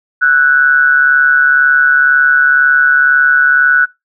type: tone with amplitude modulation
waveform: sine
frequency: 1480 Hz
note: F#6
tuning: in tune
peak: -3 dBFS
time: 0.21-3.86 s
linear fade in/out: 20 ms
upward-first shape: sine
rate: 142 Hz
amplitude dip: 65%
effects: noise-tail reverb RT60 0.2 s tail -22 dB re dry